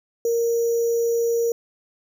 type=tone with sample-and-hold; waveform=sine; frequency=466.2 Hz; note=A#4; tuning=in tune; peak=-18 dBFS; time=0.25-1.52 s; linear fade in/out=2 ms; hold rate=6300 Hz; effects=none